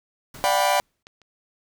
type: noise with exponential decay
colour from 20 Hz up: pink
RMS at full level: -40 dBFS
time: 0.34-1.03 s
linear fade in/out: 5 ms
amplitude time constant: 150 ms
type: chord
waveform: 40% pulse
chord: G major seventh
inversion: second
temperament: equal with one note detuned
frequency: 587.3 / 723.1 / 784 / 987.8 Hz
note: D5 / F#5 / G5 / B5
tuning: 0 / -40 / 0 / 0 cents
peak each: -23 dBFS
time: 0.44-0.8 s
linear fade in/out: 0 ms
type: clicks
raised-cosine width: 0.2 ms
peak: -26 / -36 dBFS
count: 2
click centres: 1.069 / 1.217 s
effects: none